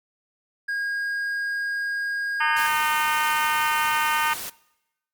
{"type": "tone", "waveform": "triangle", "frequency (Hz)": 1631, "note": "G#6", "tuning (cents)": -32, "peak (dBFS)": -22, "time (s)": [0.68, 2.67], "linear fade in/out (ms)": 10}
{"type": "harmonic tone", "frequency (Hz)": 305.7, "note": "D#4", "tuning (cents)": -30, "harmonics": [3, 4, 5, 6, 7, 8, 9, 10], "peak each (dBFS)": [-24, -26, -28, -30, -31, -32, -33, -34], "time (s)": [2.4, 4.34], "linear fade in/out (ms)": 10}
{"type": "noise", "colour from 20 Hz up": "white", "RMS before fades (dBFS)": -33, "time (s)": [2.56, 4.5], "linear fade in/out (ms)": 10}
{"effects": ["noise-tail reverb RT60 0.9 s tail -22 dB re dry", "MP3 96 kbps"]}